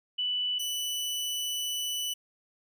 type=tone pair in turn; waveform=sine / sawtooth; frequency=2975 / 2975 Hz; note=F#7 / F#7; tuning=+9 / +9 cents; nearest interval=unison; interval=0 cents; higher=neither; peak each=-27 dBFS; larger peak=neither; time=0.18-0.59 / 0.59-2.14 s; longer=second; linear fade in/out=10 ms; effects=none